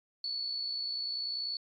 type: tone with amplitude modulation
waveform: sine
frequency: 4435 Hz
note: C#8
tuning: in tune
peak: -31 dBFS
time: 0.24-1.57 s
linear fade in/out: 2 ms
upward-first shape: sine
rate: 60.3 Hz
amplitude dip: 45%
effects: AAC 64 kbps